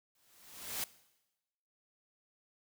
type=noise with exponential growth; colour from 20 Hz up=white; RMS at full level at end=-35 dBFS; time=0.15-0.84 s; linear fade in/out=2 ms; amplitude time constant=150 ms; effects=noise-tail reverb RT60 1.0 s tail -19 dB re dry